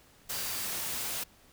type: tone in noise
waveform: sine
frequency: 4699 Hz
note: D8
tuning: in tune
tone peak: -45 dBFS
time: 0.32-0.65 s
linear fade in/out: 10 ms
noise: white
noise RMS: -35 dBFS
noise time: 0.29-1.24 s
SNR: -13 dB
effects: pink hiss -60 dBFS RMS until 1.52 s